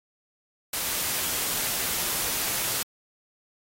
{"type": "noise", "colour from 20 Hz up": "white", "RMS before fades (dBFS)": -28, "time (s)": [0.73, 2.83], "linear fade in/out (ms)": 5, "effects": ["AAC 48 kbps"]}